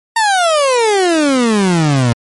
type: exponential sweep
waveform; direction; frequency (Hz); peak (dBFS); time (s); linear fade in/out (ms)
30% pulse; down; 928 to 114.2; -7; 0.16-2.13; 5
effects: MP3 48 kbps